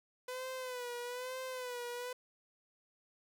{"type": "tone with vibrato", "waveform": "sawtooth", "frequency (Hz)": 500, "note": "B4", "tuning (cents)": 21, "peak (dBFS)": -36, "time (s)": [0.28, 2.13], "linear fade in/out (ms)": 5, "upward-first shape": "sine", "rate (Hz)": 1.1, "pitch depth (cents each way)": 64, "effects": []}